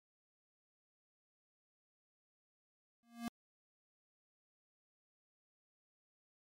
square tone with exponential growth, 234.4 Hz, A#3, 10 cents sharp, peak -36 dBFS, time 3.03-3.28 s, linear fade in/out 0 ms, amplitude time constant 54 ms, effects MP3 64 kbps

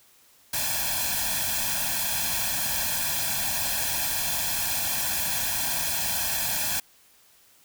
white noise with comb filter, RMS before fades -27 dBFS, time 0.53-6.8 s, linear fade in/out 5 ms, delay 1.2 ms, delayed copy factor +0.95, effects white hiss -58 dBFS RMS until 7.64 s

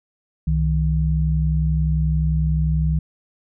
sine tone pair together, 65.41 / 156.84 Hz, C2 / D#3, 0 / +14 cents, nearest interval octave + minor third, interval 1514 cents, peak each -19 dBFS, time 0.47-2.99 s, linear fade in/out 5 ms, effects none

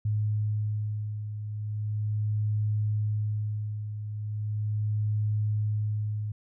sine beating tone pair, 105.9 / 106.28 Hz, G#2 / G#2, +34 / +40 cents, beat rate 0.38 Hz, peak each -27 / -34 dBFS, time 0.05-6.32 s, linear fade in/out 5 ms, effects none

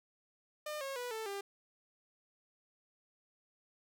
sawtooth tone with pitch steps, 604 / 544.4 / 490.6 / 442.2 / 398.5 Hz, D5 / C#5 / B4 / A4 / G4, +48 / -31 / -12 / +9 / +28 cents, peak -35 dBFS, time 0.66-1.41 s, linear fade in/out 5 ms, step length 150 ms, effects none

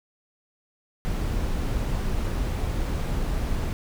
brown noise, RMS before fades -26 dBFS, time 1.05-3.73 s, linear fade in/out 0 ms, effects none

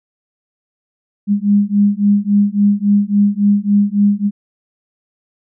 sine beating tone pair, 201.9 / 205.5 Hz, G#3 / G#3, -49 / -18 cents, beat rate 3.6 Hz, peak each -13 dBFS, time 1.27-4.31 s, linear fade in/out 50 ms, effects none

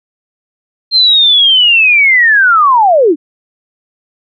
sine linear sweep, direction down, 4190 to 269.6 Hz, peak -4 dBFS, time 0.91-3.16 s, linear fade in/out 50 ms, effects none

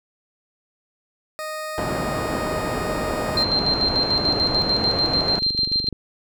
20% pulse tone, 620 Hz, D#5, 6 cents flat, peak -23 dBFS, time 1.39-3.43 s, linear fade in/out 0 ms
white low-pass noise, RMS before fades -26 dBFS, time 1.78-5.39 s, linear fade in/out 0 ms, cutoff 710 Hz, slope 12 dB/octave
sine tone with tremolo, 4155 Hz, C8, 13 cents flat, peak -17 dBFS, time 3.37-5.89 s, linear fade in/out 2 ms, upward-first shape square, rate 6.8 Hz, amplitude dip 55%
click train, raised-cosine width 3 ms, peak -19 dBFS, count 59, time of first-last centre 3.49-5.927 s, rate 23.8 Hz
effects none

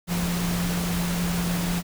sine tone in noise, 174.3 Hz, F3, 3 cents flat, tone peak -24 dBFS, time 0.07-1.83 s, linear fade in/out 50 ms, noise pink, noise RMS -30 dBFS, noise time 0.07-1.83 s, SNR +3 dB, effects none

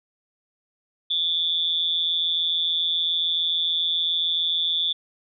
sine tone with amplitude modulation, 3497 Hz, A7, 11 cents flat, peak -17 dBFS, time 1.1-4.93 s, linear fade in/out 10 ms, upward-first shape sine, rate 167 Hz, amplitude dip 80%, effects none

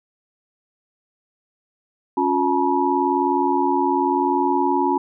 sine tone cluster, 278.7 / 358 / 861 / 960 Hz, C#4 / F4 / A5 / B5, +9 / +43 / -38 / -49 cents, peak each -22 dBFS, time 2.17-4.98 s, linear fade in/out 5 ms, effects none

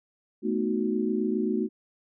sine chord, B dominant seventh, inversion third, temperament equal with one note detuned, 219.4 / 246.9 / 311.1 / 370 Hz, A3 / B3 / D#4 / F#4, -5 / 0 / 0 / 0 cents, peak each -28 / -31 / -31 / -29 dBFS, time 0.42-1.69 s, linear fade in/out 50 ms, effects none

